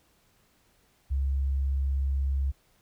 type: tone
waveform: sine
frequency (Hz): 68.1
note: C#2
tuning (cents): -30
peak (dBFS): -24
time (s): 1.1-2.52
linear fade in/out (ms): 20
effects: pink hiss -66 dBFS RMS until 2.81 s